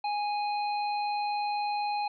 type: harmonic tone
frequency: 828 Hz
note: G#5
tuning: 5 cents flat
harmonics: 1 / 3 / 5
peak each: -28 / -40 / -41 dBFS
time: 0.04-2.08 s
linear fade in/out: 5 ms
effects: none